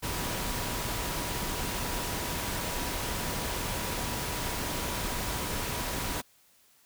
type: tone in noise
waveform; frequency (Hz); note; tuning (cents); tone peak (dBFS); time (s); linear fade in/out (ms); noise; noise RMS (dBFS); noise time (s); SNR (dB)
sine; 968; B5; -35; -43; 0.02-6.22; 20; pink; -33; 0.02-6.22; -13
effects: white hiss -63 dBFS RMS until 6.85 s